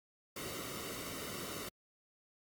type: noise with comb filter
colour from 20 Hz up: pink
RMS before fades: -43 dBFS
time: 0.36-1.69 s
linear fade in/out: 5 ms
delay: 1.2 ms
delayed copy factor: -0.65
effects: high-pass 60 Hz 12 dB/octave + Opus 48 kbps